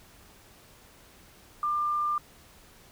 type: tone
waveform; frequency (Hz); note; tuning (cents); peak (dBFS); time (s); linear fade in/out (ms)
sine; 1195; D6; +30; -25; 1.63-2.18; 2
effects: pink hiss -55 dBFS RMS until 2.91 s